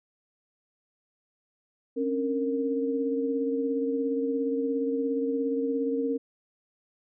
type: tone cluster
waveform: sine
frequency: 270.5 / 287.6 / 463.2 Hz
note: C#4 / D4 / A#4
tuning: -42 / -36 / -11 cents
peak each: -28 / -37 / -28 dBFS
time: 1.96-6.18 s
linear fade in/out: 20 ms
effects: none